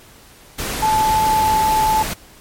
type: tone in noise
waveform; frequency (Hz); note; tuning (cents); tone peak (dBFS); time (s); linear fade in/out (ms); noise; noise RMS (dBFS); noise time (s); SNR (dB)
sine; 870; A5; -20; -13; 0.82-2.03; 10; pink; -24; 0.58-2.14; +8
effects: pink hiss -45 dBFS RMS until 2.4 s + MP3 64 kbps